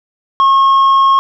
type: tone with tanh clipping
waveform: sine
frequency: 1085 Hz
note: C#6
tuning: 37 cents flat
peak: -7 dBFS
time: 0.4-1.19 s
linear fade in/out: 0 ms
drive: 4 dB
effects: none